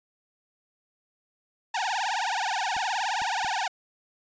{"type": "tone with vibrato", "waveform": "sawtooth", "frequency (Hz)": 834, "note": "G#5", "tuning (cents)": 7, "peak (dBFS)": -22, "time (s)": [1.74, 3.68], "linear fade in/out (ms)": 5, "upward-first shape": "triangle", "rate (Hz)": 19, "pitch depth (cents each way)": 270}
{"type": "clicks", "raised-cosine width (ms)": 3, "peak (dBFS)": -32, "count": 3, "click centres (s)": [2.766, 3.219, 3.447]}
{"effects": ["resampled to 16000 Hz"]}